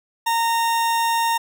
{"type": "tone", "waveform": "40% pulse", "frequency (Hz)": 922, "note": "A#5", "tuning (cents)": -19, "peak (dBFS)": -17, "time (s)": [0.26, 1.38], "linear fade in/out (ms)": 10, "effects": []}